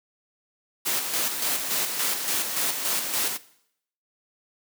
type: noise with tremolo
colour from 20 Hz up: white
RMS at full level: -25 dBFS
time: 0.85-3.38 s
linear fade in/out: 20 ms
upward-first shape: square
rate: 3.5 Hz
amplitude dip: 45%
effects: noise-tail reverb RT60 0.7 s tail -18 dB re dry + high-pass 200 Hz 12 dB/octave